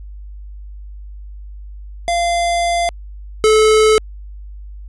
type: tone pair in turn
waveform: square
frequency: 690 / 433.5 Hz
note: F5 / A4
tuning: -21 / -26 cents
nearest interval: minor sixth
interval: 805 cents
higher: first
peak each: -15 / -9 dBFS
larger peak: second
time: 2.08-2.89 / 3.44-3.98 s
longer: first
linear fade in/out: 0 ms
effects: added 50 Hz sine -30 dBFS peak until 4.88 s + resampled to 24000 Hz